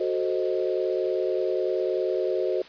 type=chord; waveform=sine; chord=F# diminished seventh; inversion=none; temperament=equal; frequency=370 / 440 / 523.3 / 622.3 Hz; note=F#4 / A4 / C5 / Eb5; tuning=0 / 0 / 0 / 0 cents; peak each=-26 / -30 / -29 / -31 dBFS; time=0-2.62 s; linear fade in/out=5 ms; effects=white hiss -46 dBFS RMS until 2.68 s + resampled to 11025 Hz